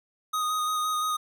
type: tone with vibrato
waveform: square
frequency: 1244.5 Hz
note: D#6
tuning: in tune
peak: -26 dBFS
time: 0.33-1.17 s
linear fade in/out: 10 ms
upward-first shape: square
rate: 5.8 Hz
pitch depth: 13 cents each way
effects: none